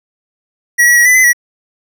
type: tone with pitch steps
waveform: square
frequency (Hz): 1918 / 1930 / 1911 / 1997 / 2026 / 1930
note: A#6 / B6 / A#6 / B6 / B6 / B6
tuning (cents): +49 / -40 / +43 / +19 / +44 / -40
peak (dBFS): -6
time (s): 0.78-1.332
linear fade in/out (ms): 20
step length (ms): 92
effects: none